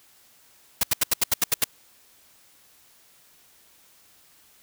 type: noise bursts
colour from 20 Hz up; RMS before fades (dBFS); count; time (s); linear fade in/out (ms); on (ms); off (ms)
white; -20; 9; 0.81-1.642; 5; 24; 77
effects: white hiss -57 dBFS RMS until 4.62 s